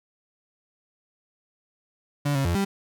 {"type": "tone with pitch steps", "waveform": "35% pulse", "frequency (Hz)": [144.3, 137, 85.9, 197.1], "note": ["D3", "C#3", "F2", "G3"], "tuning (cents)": [-30, -20, -28, 10], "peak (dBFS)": -20, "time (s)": [2.25, 2.65], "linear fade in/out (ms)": 10, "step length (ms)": 100, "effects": []}